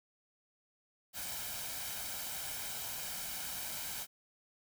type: noise with comb filter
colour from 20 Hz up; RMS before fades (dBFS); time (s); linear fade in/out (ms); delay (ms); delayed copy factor
white; -41; 1.13-4.07; 50; 1.3; +0.55
effects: none